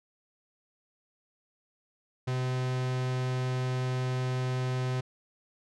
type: tone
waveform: 45% pulse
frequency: 127.8 Hz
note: C3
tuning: 40 cents flat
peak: -28 dBFS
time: 2.27-5.01 s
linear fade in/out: 10 ms
effects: low-pass 6000 Hz 12 dB/octave